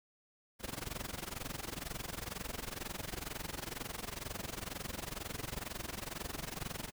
pink noise with amplitude modulation, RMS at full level -39 dBFS, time 0.59-6.92 s, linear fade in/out 50 ms, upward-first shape sine, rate 22.1 Hz, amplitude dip 90%, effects none

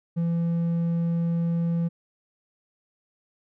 sine tone with hard clipping, 168.7 Hz, E3, 40 cents sharp, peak -23 dBFS, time 0.16-1.89 s, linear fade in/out 20 ms, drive 3 dB, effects none

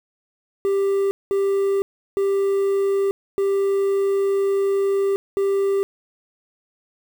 triangle tone bursts at uneven times, 394.2 Hz, G4, 10 cents sharp, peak -15 dBFS, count 5, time 0.65-1.11 / 1.31-1.82 / 2.17-3.11 / 3.38-5.16 / 5.37-5.83 s, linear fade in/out 0 ms, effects 7-bit

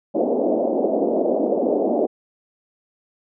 white band-pass noise, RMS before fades -20 dBFS, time 0.14-2.07 s, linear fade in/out 20 ms, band 220 to 670 Hz, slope 48 dB/octave, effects none

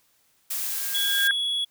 blue noise, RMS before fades -29 dBFS, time 0.5-1.28 s, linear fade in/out 10 ms
sine tone with exponential growth, 1612 Hz, G6, 48 cents sharp, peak -17 dBFS, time 0.62-1.31 s, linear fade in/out 1 ms, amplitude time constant 150 ms
triangle tone, 3366 Hz, G#7, 23 cents sharp, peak -22 dBFS, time 0.94-1.65 s, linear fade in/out 10 ms
effects white hiss -65 dBFS RMS until 1.7 s

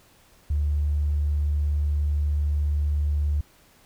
triangle tone with tanh clipping, 73.6 Hz, D2, 4 cents sharp, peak -20 dBFS, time 0.5-3.41 s, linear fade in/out 5 ms, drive 2 dB, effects pink hiss -57 dBFS RMS until 3.85 s

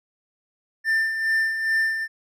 triangle tone with tremolo, 1788 Hz, A6, 27 cents sharp, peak -16 dBFS, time 0.84-2.08 s, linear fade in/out 50 ms, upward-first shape sine, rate 2.4 Hz, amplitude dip 55%, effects none

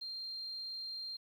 sine tone, 4186 Hz, C8, in tune, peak -40 dBFS, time 0.01-1.17 s, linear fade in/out 10 ms, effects 11-bit

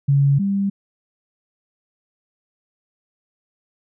sine tone pair in turn, 140 / 197.99 Hz, C#3 / G3, +18 / +18 cents, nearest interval tritone, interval 600 cents, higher second, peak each -12 / -17 dBFS, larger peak first, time 0.08-0.39 / 0.39-0.7 s, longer neither, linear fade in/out 10 ms, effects none

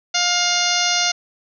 harmonic tone, 707 Hz, F5, 21 cents sharp, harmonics 1 / 2 / 3 / 4 / 5 / 6 / 7 / 8 / 9, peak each -25 / -25 / -25 / -25 / -25 / -25 / -25 / -25 / -25 dBFS, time 0.14-1.12 s, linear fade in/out 10 ms, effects none

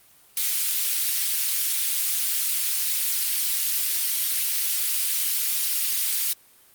white high-pass noise, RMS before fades -24 dBFS, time 0.37-6.33 s, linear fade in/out 2 ms, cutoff 2700 Hz, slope 12 dB/octave, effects white hiss -55 dBFS RMS until 6.74 s + Opus 32 kbps

